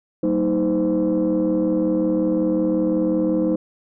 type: tone cluster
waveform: sine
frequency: 189.1 / 229.2 / 314.7 / 513 Hz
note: F#3 / A#3 / D#4 / C5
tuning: +38 / -29 / +20 / -34 cents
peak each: -23 / -25 / -18 / -22 dBFS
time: 0.23-3.56 s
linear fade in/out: 5 ms
effects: tanh soft clip ceiling -12 dBFS